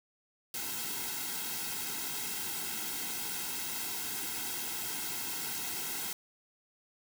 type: noise with comb filter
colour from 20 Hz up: white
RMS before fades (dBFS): -37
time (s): 0.54-6.13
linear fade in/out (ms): 2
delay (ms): 1.7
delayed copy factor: -0.95
effects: none